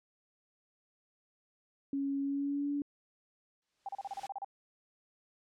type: tone with pitch glide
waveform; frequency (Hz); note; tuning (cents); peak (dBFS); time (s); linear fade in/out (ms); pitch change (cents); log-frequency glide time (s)
sine; 277.2 to 286.8; C#4 to D4; 0 to -41; -31; 1.93-2.82; 2; +59; 2.21-2.7
type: noise with exponential growth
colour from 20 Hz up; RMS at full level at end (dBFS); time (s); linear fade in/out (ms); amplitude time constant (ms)
white; -46; 3.62-4.27; 2; 140
type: tone bursts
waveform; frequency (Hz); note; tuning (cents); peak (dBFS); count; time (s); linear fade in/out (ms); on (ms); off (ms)
sine; 792; G5; +18; -36; 10; 3.86-4.446; 2; 28; 34
effects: low-pass 6000 Hz 12 dB/octave

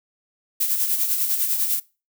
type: noise with tremolo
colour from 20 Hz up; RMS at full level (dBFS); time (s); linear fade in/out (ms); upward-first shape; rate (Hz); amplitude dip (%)
violet; -20; 0.6-1.8; 10; sine; 10; 50
effects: noise-tail reverb RT60 0.3 s tail -21 dB re dry

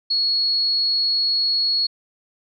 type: tone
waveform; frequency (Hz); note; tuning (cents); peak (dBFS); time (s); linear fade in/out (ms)
sine; 4342; C#8; -37; -17; 0.1-1.87; 10
effects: none

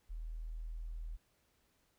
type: tone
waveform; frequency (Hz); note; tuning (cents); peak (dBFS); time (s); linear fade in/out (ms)
sine; 40.26; E1; -40; -40; 0.09-1.17; 20
effects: pink hiss -75 dBFS RMS until 1.98 s

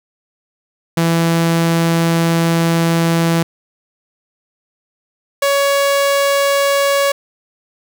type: tone pair in turn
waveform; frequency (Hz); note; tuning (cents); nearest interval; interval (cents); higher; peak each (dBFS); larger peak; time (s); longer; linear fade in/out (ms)
sawtooth; 166.5 / 560; E3 / C#5; +18 / +18; octave + major sixth; 2100; second; -8; neither; 0.97-3.43 / 5.42-7.12; first; 5
effects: none

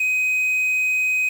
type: tone with quantisation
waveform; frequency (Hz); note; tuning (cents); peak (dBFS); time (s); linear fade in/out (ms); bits
triangle; 2514; D#7; +17; -16; 0-1.29; 5; 7
effects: none

